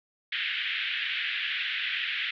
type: band-pass noise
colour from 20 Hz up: white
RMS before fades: -31 dBFS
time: 0.32-2.31 s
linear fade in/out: 5 ms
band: 1600 to 3400 Hz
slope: 48 dB/octave
effects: none